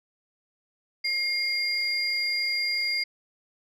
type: tone pair together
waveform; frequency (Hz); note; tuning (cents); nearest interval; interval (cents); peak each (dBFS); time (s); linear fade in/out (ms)
sine; 2132 / 4801; C7 / D8; +32 / +37; octave + major second; 1405; -26; 1.04-3.04; 10
effects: tanh soft clip ceiling -19 dBFS